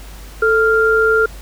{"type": "tone pair together", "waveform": "sine", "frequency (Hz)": [442, 1394], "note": ["A4", "F6"], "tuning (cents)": [8, -4], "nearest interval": "octave + minor sixth", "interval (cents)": 1988, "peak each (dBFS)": -13, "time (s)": [0.42, 1.26], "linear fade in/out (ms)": 5, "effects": ["added 50 Hz sine -33 dBFS peak until 1.41 s", "pink hiss -40 dBFS RMS until 1.41 s"]}